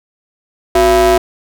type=ring-modulated tone; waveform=square; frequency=155.56 Hz; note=D#3; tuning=in tune; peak=-5 dBFS; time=0.75-1.18 s; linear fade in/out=5 ms; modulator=523 Hz; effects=none